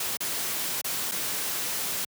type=noise with dropouts; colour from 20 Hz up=white; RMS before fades=-30 dBFS; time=0-2.05 s; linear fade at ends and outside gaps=5 ms; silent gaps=0.171-0.204 / 0.815-0.843 / 1.114-1.118 s; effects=high-pass 100 Hz 12 dB/octave